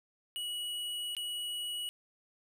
square tone with dropouts, 2923 Hz, F#7, 22 cents flat, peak -36 dBFS, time 0.36-1.89 s, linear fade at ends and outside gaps 0 ms, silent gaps 1.15-1.167 s, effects none

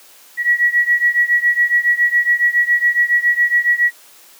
sine beating tone pair, 1923 / 1930.2 Hz, B6 / B6, -47 / -40 cents, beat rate 7.2 Hz, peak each -14 / -16 dBFS, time 0.37-3.92 s, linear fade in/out 50 ms, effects white hiss -45 dBFS RMS until 4.39 s + high-pass 300 Hz 12 dB/octave

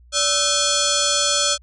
sine tone with frequency modulation, 1318.5 Hz, E6, in tune, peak -16 dBFS, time 0.12-1.58 s, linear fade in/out 50 ms, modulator 948 Hz, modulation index 7, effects added 60 Hz sine -46 dBFS peak until 1.62 s

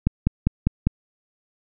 click train, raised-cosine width 5 ms, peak -5 dBFS, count 5, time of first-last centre 0.07-0.87 s, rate 5 Hz, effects none

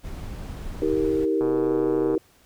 brown noise, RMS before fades -34 dBFS, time 0.03-1.26 s, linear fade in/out 20 ms
sine chord, Eb major, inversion none, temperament equal with one note detuned, 318.8 / 392 / 466.2 Hz, Eb4 / G4 / Bb4, +42 / 0 / 0 cents, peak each -24 / -24 / -25 dBFS, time 0.82-2.18 s, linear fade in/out 2 ms
click train, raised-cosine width 1 ms, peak -20 dBFS, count 92, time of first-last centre 1.41-2.15 s, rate 123 Hz
effects pink hiss -58 dBFS RMS until 2.45 s

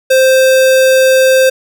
square tone, 523.3 Hz, C5, in tune, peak -6 dBFS, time 0.1-1.5 s, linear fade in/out 10 ms, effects none

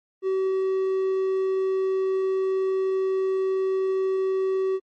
triangle tone, 380.8 Hz, F#4, 50 cents sharp, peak -19 dBFS, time 0.22-4.8 s, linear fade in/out 50 ms, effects MP3 32 kbps

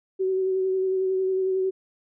sine tone with vibrato, 377.7 Hz, F#4, 36 cents sharp, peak -21 dBFS, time 0.19-1.71 s, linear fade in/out 20 ms, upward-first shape sine, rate 11 Hz, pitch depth 19 cents each way, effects none

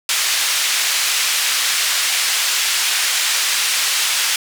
pink band-pass noise, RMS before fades -18 dBFS, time 0.09-4.36 s, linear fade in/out 2 ms, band 2100 to 10000 Hz, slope 12 dB/octave, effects none

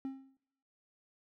triangle tone with exponential decay, 267.7 Hz, C4, 40 cents sharp, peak -32 dBFS, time 0.05-0.37 s, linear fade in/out 1 ms, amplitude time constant 69 ms, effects noise-tail reverb RT60 0.9 s tail -26 dB re dry

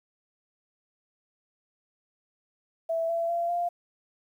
sine tone with pitch steps, 659.3 / 671.6 / 684.1 / 696.9 Hz, E5 / E5 / F5 / F5, 0 / +32 / -36 / -4 cents, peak -25 dBFS, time 2.89-3.69 s, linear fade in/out 10 ms, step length 200 ms, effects 10-bit

